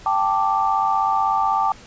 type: chord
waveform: sine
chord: G suspended second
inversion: none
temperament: equal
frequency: 784 / 880 / 1174.7 Hz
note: G5 / A5 / D6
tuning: 0 / 0 / 0 cents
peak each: -21 dBFS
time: 0.06-1.72 s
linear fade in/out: 2 ms
effects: pink hiss -44 dBFS RMS until 1.86 s + resampled to 16000 Hz